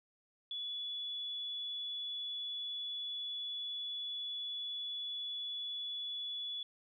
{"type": "tone", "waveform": "sine", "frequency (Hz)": 3421, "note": "A7", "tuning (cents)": -49, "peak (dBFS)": -38, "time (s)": [0.51, 6.63], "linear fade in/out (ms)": 2, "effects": ["13-bit"]}